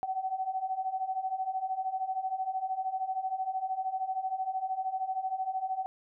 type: beating tone pair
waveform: sine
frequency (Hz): 749 / 762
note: F#5 / G5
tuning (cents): +21 / -49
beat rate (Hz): 13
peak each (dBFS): -35 / -32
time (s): 0.03-5.86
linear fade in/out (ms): 0
effects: none